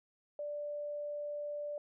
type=tone; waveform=sine; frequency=587.3 Hz; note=D5; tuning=in tune; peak=-37 dBFS; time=0.39-1.78 s; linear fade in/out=2 ms; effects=none